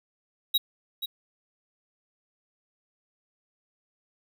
square tone with echo, 3823 Hz, A#7, 43 cents sharp, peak -20 dBFS, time 0.54-0.58 s, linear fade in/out 10 ms, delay 480 ms, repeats 1, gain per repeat -10 dB, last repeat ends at 1.06 s, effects none

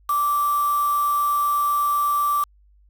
sine tone with quantisation, 1168 Hz, D6, 10 cents flat, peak -18 dBFS, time 0.09-2.44 s, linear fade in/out 5 ms, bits 5, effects added 50 Hz sine -52 dBFS peak until 2.89 s

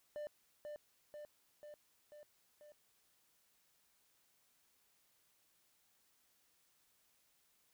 triangle tone with echo, 595 Hz, D5, 22 cents sharp, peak -40 dBFS, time 0.16-0.27 s, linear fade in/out 0 ms, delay 490 ms, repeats 5, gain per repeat -3 dB, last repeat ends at 2.72 s, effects white hiss -75 dBFS RMS until 7.73 s

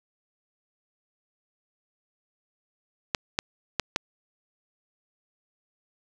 clicks, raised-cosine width 0.2 ms, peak -6 dBFS, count 4, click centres 3.148 / 3.389 / 3.797 / 3.961 s, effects none

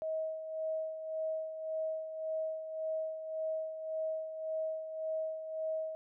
sine tone with tremolo, 635 Hz, D#5, 35 cents sharp, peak -32 dBFS, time 0.02-5.95 s, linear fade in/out 0 ms, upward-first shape sine, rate 1.8 Hz, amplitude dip 60%, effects none

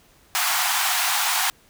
pink high-pass noise, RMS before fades -22 dBFS, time 0.35-1.5 s, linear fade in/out 0 ms, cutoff 710 Hz, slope 96 dB/octave, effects pink hiss -56 dBFS RMS until 1.69 s

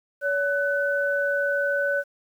sine tone pair together, 567 / 1500.2 Hz, C#5 / F#6, +39 / +23 cents, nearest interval octave + perfect fourth, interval 1684 cents, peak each -24 dBFS, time 0.21-2.04 s, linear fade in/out 50 ms, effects 9-bit

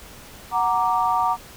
sine chord, Gb augmented, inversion none, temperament equal, 740 / 932.3 / 1174.7 Hz, Gb5 / Bb5 / D6, 0 / 0 / 0 cents, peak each -23 / -21 / -23 dBFS, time 0.51-1.37 s, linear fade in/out 50 ms, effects pink hiss -43 dBFS RMS until 1.56 s

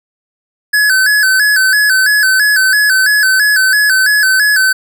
square tone with vibrato, 1608 Hz, G6, 44 cents sharp, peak -8 dBFS, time 0.73-4.73 s, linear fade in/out 10 ms, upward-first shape square, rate 3 Hz, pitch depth 89 cents each way, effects none

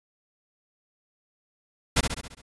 pink noise with echo, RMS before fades -20 dBFS, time 1.96-2.01 s, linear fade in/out 10 ms, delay 68 ms, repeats 6, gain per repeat -5 dB, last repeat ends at 2.418 s, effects resampled to 24000 Hz

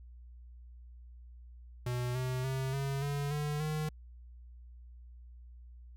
square tone with pitch steps, 123.2 / 127.84 / 132.65 / 137.65 / 142.83 / 148.21 / 153.79 Hz, B2 / C3 / C3 / C#3 / D3 / D3 / D#3, -4 / -40 / +24 / -12 / -48 / +16 / -20 cents, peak -33 dBFS, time 1.86-3.89 s, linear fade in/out 5 ms, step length 290 ms, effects added 60 Hz sine -49 dBFS peak until 5.96 s

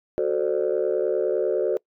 sine chord, D dominant seventh, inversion first, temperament equal with one note detuned, 370 / 440 / 523.3 / 593.1 Hz, F#4 / A4 / C5 / D5, 0 / 0 / 0 / +17 cents, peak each -24 / -24 / -26 / -27 dBFS, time 0.18-1.77 s, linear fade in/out 0 ms, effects noise-tail reverb RT60 0.1 s tail -25 dB re dry + tanh soft clip ceiling -13 dBFS

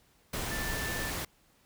sine tone in noise, 1767 Hz, A6, 7 cents sharp, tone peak -37 dBFS, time 0.51-1.1 s, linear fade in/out 5 ms, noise pink, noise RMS -35 dBFS, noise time 0.33-1.25 s, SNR -5 dB, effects pink hiss -66 dBFS RMS until 1.65 s

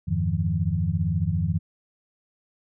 sine tone cluster, 85.9 / 100.6 / 153.7 / 171.8 Hz, F2 / G2 / D#3 / F3, -28 / +45 / -21 / -28 cents, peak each -27 dBFS, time 0.07-1.59 s, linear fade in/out 20 ms, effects none

